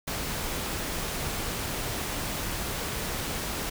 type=noise; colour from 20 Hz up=pink; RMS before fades=-32 dBFS; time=0.07-3.7 s; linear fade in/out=10 ms; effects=none